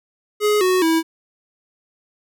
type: tone with pitch steps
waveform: square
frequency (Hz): 419.5 / 369.4 / 325.4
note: G#4 / F#4 / E4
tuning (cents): +17 / -3 / -22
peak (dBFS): -15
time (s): 0.4-1.03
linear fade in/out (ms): 50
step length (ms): 210
effects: none